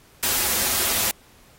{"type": "noise with comb filter", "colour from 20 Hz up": "white", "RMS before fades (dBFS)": -22, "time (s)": [0.23, 1.11], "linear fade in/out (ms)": 0, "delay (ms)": 6.6, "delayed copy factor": -0.55, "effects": ["pink hiss -54 dBFS RMS until 1.58 s", "AAC 48 kbps"]}